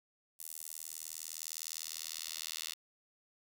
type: tone with high-pass filter sweep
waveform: 10% pulse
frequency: 79.8 Hz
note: D#2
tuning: 44 cents sharp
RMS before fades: -44 dBFS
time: 0.39-2.74 s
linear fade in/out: 10 ms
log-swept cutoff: 9400 to 3700 Hz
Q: 1.3
effects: none